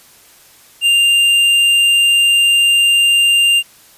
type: tone with tanh clipping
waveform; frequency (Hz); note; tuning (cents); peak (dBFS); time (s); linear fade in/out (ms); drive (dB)
sine; 2794; F7; 0; -10; 0.81-3.63; 50; 10
effects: white hiss -45 dBFS RMS until 3.97 s + resampled to 32000 Hz

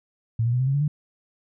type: tone with pitch steps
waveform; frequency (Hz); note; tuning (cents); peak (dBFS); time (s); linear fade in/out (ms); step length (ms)
sine; 113.7 / 119.01 / 124.57 / 130.38 / 136.47 / 142.84 / 149.51; A#2 / A#2 / B2 / C3 / C#3 / D3 / D3; -43 / +36 / +15 / -6 / -27 / -48 / +31; -19; 0.39-0.88; 5; 70
effects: none

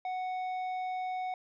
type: tone with tanh clipping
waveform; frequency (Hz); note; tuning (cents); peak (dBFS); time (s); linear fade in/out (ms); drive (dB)
triangle; 740; F#5; 0; -34; 0.05-1.34; 2; 12
effects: none

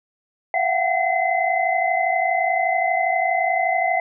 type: tone cluster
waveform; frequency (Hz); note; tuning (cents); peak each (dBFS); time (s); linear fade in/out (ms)
sine; 676 / 729 / 761 / 2047; E5 / F#5 / F#5 / C7; +43 / -26 / +48 / -38; -23; 0.54-4; 2
effects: none

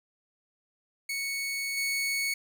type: tone with level steps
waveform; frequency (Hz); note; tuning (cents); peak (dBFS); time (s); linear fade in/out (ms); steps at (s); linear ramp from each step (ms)
sawtooth; 2217; C#7; 0; -27 / -24; 1.09-2.34; 5; 1.77; 5
effects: none

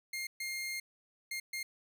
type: tone bursts at uneven times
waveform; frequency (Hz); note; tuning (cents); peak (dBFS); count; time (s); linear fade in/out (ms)
sawtooth; 2123; C7; +25; -33; 4; 0.13-0.27 / 0.4-0.8 / 1.31-1.4 / 1.53-1.63; 5
effects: none

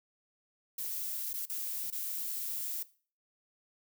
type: noise with dropouts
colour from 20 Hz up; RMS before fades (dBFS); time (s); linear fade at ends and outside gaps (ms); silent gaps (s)
violet; -37; 0.78-2.83; 5; 1.332-1.339 / 1.456-1.496 / 1.903-1.924
effects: noise-tail reverb RT60 0.4 s tail -18 dB re dry

